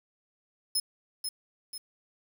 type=tone with echo; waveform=20% pulse; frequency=5170 Hz; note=E8; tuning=34 cents flat; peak=-20 dBFS; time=0.75-0.8 s; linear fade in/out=5 ms; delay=490 ms; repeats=2; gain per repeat=-6 dB; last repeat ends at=1.78 s; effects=9-bit